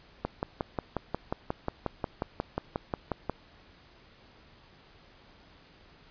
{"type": "click train", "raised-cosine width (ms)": 1, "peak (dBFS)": -15, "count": 18, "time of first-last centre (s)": [0.25, 3.297], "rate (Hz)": 5.58, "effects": ["pink hiss -57 dBFS RMS until 6.1 s", "resampled to 11025 Hz"]}